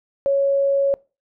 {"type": "tone", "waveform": "sine", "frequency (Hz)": 554.4, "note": "C#5", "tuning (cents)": 0, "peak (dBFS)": -15, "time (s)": [0.26, 0.94], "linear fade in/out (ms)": 0, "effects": ["noise-tail reverb RT60 0.3 s tail -23 dB re dry"]}